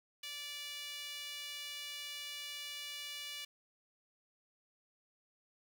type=tone with high-pass filter; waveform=sawtooth; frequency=582 Hz; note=D5; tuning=16 cents flat; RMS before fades=-45 dBFS; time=0.23-3.45 s; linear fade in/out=5 ms; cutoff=2900 Hz; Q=2.4; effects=none